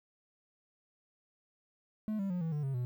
triangle tone with pitch steps, 215 / 196.02 / 178.72 / 162.94 / 148.56 / 135.44 / 123.49 Hz, A3 / G3 / F3 / E3 / D3 / C#3 / B2, -40 / 0 / +40 / -20 / +20 / -40 / 0 cents, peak -30 dBFS, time 2.08-2.85 s, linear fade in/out 0 ms, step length 110 ms, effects 11-bit

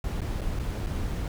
brown noise with dropouts, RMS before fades -30 dBFS, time 0.04-1.28 s, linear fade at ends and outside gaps 2 ms, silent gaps 0.208-0.216 / 0.41-0.415 / 0.591-0.596 / 0.864-0.868 s, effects none

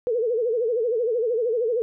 sine tone with vibrato, 466.2 Hz, A#4, in tune, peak -20 dBFS, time 0.07-1.82 s, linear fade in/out 0 ms, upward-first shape sine, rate 13 Hz, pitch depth 130 cents each way, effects none

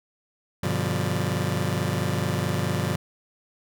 sawtooth chord, G dominant seventh, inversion none, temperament just, 98 / 122.5 / 147 / 176.4 Hz, G2 / B2 / D3 / F3, 0 / -14 / +2 / +18 cents, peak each -25 dBFS, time 0.63-2.96 s, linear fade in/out 5 ms, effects none

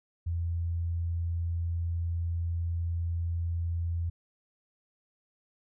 sine tone, 84.7 Hz, E2, 48 cents sharp, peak -28 dBFS, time 0.26-4.1 s, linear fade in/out 10 ms, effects none

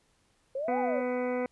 sine exponential two-way sweep, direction up then down, 517 to 841 to 517 Hz, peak -30 dBFS, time 0.55-1.01 s, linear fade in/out 5 ms, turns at 0.79 s
harmonic tone, 249.3 Hz, B3, 16 cents sharp, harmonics 1 / 2 / 3 / 4 / 5 / 6 / 8 / 9 / 10, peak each -33 / -30 / -40 / -43 / -46 / -46 / -44 / -46 / -54 dBFS, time 0.68-1.46 s, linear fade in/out 2 ms
effects pink hiss -69 dBFS RMS until 1.51 s + resampled to 24000 Hz

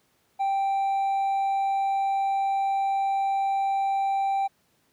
sine tone with hard clipping, 784 Hz, G5, in tune, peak -23 dBFS, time 0.39-4.48 s, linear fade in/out 20 ms, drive 2 dB, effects pink hiss -67 dBFS RMS until 4.92 s + high-pass 100 Hz 12 dB/octave

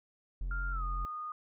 triangle tone, 44.1 Hz, F1, 18 cents sharp, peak -31 dBFS, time 0.41-1.05 s, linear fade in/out 0 ms
sine tone with pitch glide, 1396.9 to 1230.2 Hz, F6 to D#6, 0 to -20 cents, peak -37 dBFS, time 0.51-1.32 s, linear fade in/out 2 ms, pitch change -220 cents, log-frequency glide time 0.71-0.84 s
effects none

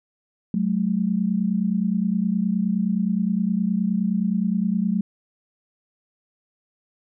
sine tone pair together, 186.19 / 215.8 Hz, F#3 / A3, +11 / -33 cents, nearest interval minor third, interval 256 cents, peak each -22 dBFS, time 0.54-5.01 s, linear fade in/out 2 ms, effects none

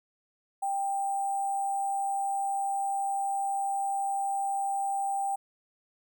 sine tone with sample-and-hold, 789 Hz, G5, 11 cents sharp, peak -27 dBFS, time 0.62-5.36 s, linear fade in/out 10 ms, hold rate 8820 Hz, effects none

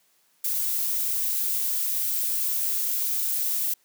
violet noise, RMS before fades -26 dBFS, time 0.44-3.74 s, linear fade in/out 5 ms, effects white hiss -65 dBFS RMS until 3.84 s + high-pass 150 Hz 12 dB/octave

